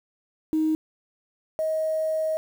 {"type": "tone pair in turn", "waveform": "sine", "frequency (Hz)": [313.6, 631.6], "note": ["D#4", "D#5"], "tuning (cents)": [14, 26], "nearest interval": "octave", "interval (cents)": 1212, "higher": "second", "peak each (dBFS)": [-19, -22], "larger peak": "first", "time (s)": [[0.53, 0.75], [1.59, 2.37]], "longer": "second", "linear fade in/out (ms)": 0, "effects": ["tanh soft clip ceiling -15 dBFS", "8-bit"]}